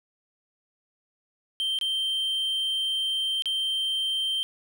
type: tone with dropouts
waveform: triangle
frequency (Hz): 3136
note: G7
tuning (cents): 0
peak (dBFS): -23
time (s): 1.6-4.43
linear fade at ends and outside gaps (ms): 0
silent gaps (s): 1.788-1.812 / 3.422-3.457
effects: none